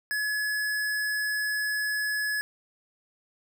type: tone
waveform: square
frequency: 1700 Hz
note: G#6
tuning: 40 cents sharp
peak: -27 dBFS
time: 0.11-2.41 s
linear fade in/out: 0 ms
effects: none